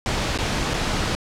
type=noise with dropouts; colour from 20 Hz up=pink; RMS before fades=-23 dBFS; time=0.06-1.15 s; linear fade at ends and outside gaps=0 ms; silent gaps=0.376-0.387 / 0.736-0.741 s; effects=low-pass 6000 Hz 12 dB/octave